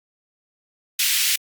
pink high-pass noise, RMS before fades -20 dBFS, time 0.99-1.36 s, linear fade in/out 5 ms, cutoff 2200 Hz, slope 24 dB/octave, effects Opus 48 kbps

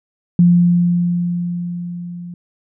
sine tone with level ramp, 174.61 Hz, F3, in tune, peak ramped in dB -6 to -28 dBFS, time 0.39-2.34 s, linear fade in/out 2 ms, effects none

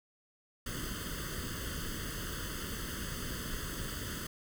pink noise with comb filter, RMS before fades -39 dBFS, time 0.66-4.27 s, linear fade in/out 5 ms, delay 0.63 ms, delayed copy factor +0.95, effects none

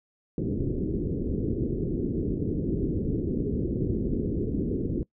white low-pass noise, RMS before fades -28 dBFS, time 0.38-5.03 s, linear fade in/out 2 ms, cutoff 410 Hz, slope 48 dB/octave, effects noise-tail reverb RT60 0.1 s tail -21 dB re dry

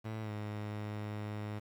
sawtooth tone with pitch glide, 110 to 105.15 Hz, A2 to G#2, 0 to +22 cents, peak -34 dBFS, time 0.04-1.6 s, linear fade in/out 20 ms, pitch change -78 cents, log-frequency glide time 0.21-0.31 s, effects low-pass 3000 Hz 12 dB/octave + 10-bit

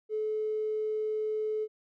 triangle tone with tanh clipping, 431 Hz, A4, 36 cents flat, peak -28 dBFS, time 0.09-1.68 s, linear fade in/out 50 ms, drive 2 dB, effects none

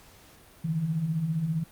sine beating tone pair, 147.4 / 162.4 Hz, D3 / E3, +7 / -26 cents, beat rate 15 Hz, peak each -34 / -26 dBFS, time 0.64-1.64 s, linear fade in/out 10 ms, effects pink hiss -54 dBFS RMS until 1.71 s + Opus 48 kbps

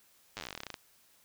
slowing click train, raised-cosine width 0.2 ms, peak -22 dBFS, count 19, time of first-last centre 0.37-0.742 s, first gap 9 ms, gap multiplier 1.09, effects white hiss -65 dBFS RMS until 1.24 s

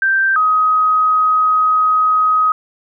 sine tone pair in turn, 1568 / 1260.3 Hz, G6 / D#6, 0 / +22 cents, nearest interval major third, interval 378 cents, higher first, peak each -11 / -10 dBFS, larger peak second, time 0.02-0.36 / 0.36-2.52 s, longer second, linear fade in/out 2 ms, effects none

